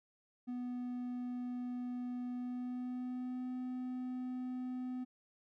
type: tone with pitch glide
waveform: triangle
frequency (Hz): 246.9 to 252.7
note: B3 to B3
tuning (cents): 0 to +40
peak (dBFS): -36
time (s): 0.47-5.05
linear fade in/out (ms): 20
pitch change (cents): +40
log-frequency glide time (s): 2.33-3.49
effects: none